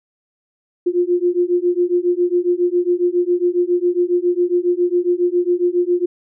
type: beating tone pair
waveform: sine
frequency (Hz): 350 / 357.3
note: F4 / F4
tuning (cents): +4 / +40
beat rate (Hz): 7.3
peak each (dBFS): -17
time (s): 0.86-6.06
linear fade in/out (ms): 10
effects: none